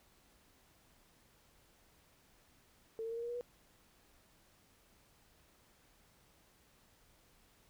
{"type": "tone with pitch steps", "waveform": "sine", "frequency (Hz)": [447.8, 454.1, 460.4, 466.8, 473.3, 479.9, 486.6], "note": ["A4", "A#4", "A#4", "A#4", "A#4", "B4", "B4"], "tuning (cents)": [30, -45, -22, 2, 26, -50, -26], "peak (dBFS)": -38, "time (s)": [2.99, 3.41], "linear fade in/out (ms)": 0, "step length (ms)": 60, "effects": ["pink hiss -68 dBFS RMS until 7.69 s"]}